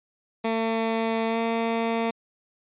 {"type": "tone with pitch glide", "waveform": "15% pulse", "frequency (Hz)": [225.3, 228.4], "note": ["A3", "A#3"], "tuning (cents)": [41, -35], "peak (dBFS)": -17, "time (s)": [0.44, 2.11], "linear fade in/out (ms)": 10, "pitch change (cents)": 24, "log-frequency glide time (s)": [1.28, 1.38], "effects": ["resampled to 8000 Hz"]}